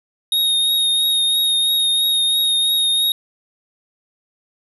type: tone with vibrato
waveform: square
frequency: 3729 Hz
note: A#7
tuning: in tune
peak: -15 dBFS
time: 0.32-3.12 s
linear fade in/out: 2 ms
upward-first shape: triangle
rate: 3 Hz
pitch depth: 23 cents each way
effects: none